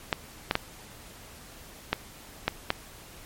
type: clicks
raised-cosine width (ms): 0.3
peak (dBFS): -7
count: 6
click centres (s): 0.128 / 0.511 / 0.554 / 1.93 / 2.48 / 2.704
effects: pink hiss -48 dBFS RMS until 3.25 s + MP3 64 kbps